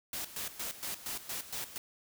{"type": "noise with tremolo", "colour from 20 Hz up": "white", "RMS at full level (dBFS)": -38, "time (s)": [0.13, 1.78], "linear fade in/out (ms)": 2, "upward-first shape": "square", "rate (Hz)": 4.3, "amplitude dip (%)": 75, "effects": []}